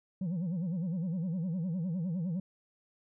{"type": "tone with vibrato", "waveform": "sine", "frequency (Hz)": 174.61, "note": "F3", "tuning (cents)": 0, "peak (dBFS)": -28, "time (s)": [0.21, 2.4], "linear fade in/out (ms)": 5, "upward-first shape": "sine", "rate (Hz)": 9.8, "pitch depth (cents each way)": 170, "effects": ["tanh soft clip ceiling -30 dBFS"]}